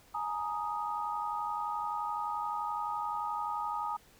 sine chord, Ab suspended second, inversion none, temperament equal with one note detuned, 840.7 / 932.3 / 1244.5 Hz, Ab5 / Bb5 / Eb6, +21 / 0 / 0 cents, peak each -37 / -37 / -36 dBFS, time 0.14-3.97 s, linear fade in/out 10 ms, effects pink hiss -61 dBFS RMS until 4.19 s

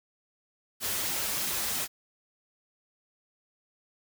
white noise with flanger, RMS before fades -31 dBFS, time 0.8-1.88 s, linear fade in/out 50 ms, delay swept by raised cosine 1.7 to 7.4 ms, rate 3.1 Hz, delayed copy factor -0.7, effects none

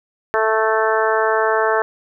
harmonic tone, 220 Hz, A3, in tune, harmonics 2 / 3 / 4 / 5 / 6 / 7 / 8, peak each -19 / -21 / -22 / -23 / -24 / -24 / -25 dBFS, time 0.34-1.82 s, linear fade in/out 0 ms, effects none

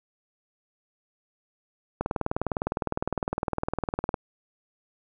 click train, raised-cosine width 1 ms, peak -12 dBFS, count 43, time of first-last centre 2.01-4.142 s, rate 19.7 Hz, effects none

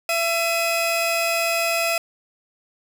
sawtooth tone pair together, 671 / 2533 Hz, E5 / D#7, +31 / +30 cents, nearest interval octave + major seventh, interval 2299 cents, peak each -18 / -20 dBFS, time 0.09-1.98 s, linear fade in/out 2 ms, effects none

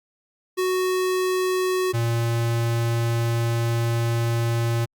square tone pair in turn, 370 / 116.54 Hz, F#4 / A#2, 0 / 0 cents, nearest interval octave + minor sixth, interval 2000 cents, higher first, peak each -21 dBFS, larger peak neither, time 0.57-1.93 / 1.93-4.86 s, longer second, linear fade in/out 20 ms, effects Opus 48 kbps

